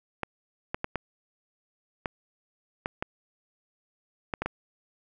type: clicks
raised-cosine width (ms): 0.5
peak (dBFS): -14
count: 10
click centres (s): 0.233 / 0.745 / 0.844 / 0.957 / 2.058 / 2.859 / 3.025 / 4.338 / 4.42 / 4.46
effects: none